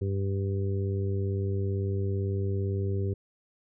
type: harmonic tone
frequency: 97.8 Hz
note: G2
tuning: 4 cents flat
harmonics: 1 / 2 / 3 / 4 / 5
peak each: -27 / -38 / -42 / -34 / -43 dBFS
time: 0.01-3.14 s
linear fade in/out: 10 ms
effects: none